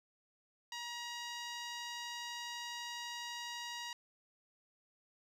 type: tone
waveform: 10% pulse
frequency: 952 Hz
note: A#5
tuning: 36 cents sharp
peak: -33 dBFS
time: 0.72-3.93 s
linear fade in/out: 2 ms
effects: low-pass 9000 Hz 12 dB/octave